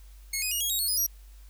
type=tone with pitch steps; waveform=10% pulse; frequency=2176 / 2500 / 2871 / 3298 / 3789 / 4352 / 4999 / 5742 Hz; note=C#7 / D#7 / F7 / G#7 / A#7 / C#8 / D#8 / F8; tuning=-33 / +8 / +47 / -13 / +27 / -33 / +7 / +47 cents; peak=-19 dBFS; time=0.33-1.066 s; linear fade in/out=5 ms; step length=92 ms; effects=added 49 Hz sine -46 dBFS peak until 1.49 s + white hiss -61 dBFS RMS until 1.49 s